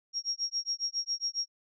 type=tone with tremolo; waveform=sine; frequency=5588 Hz; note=F8; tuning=in tune; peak=-27 dBFS; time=0.13-1.48 s; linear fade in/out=50 ms; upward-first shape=sine; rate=7.3 Hz; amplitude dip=100%; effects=none